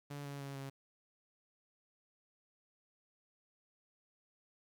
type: tone with pitch steps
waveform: sawtooth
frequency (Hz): 143.5 / 141.2 / 138.93 / 136.7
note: D3 / C#3 / C#3 / C#3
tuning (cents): -40 / +32 / +4 / -24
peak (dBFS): -39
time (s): 0.1-0.7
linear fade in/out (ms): 10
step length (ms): 150
effects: 12-bit